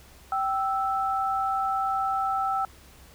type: tone pair together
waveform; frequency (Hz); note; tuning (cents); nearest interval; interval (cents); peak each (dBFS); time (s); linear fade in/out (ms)
sine; 777.2 / 1318.5; G5 / E6; -15 / 0; major sixth; 915; -26 / -27; 0.32-2.65; 2
effects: added 65 Hz sine -53 dBFS peak until 3.14 s + pink hiss -53 dBFS RMS until 3.14 s